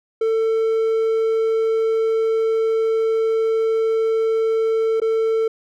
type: tone with dropouts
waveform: triangle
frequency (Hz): 446.7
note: A4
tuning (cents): +26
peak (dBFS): -14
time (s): 0.21-5.48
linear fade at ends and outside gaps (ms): 5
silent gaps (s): 5.001-5.017
effects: none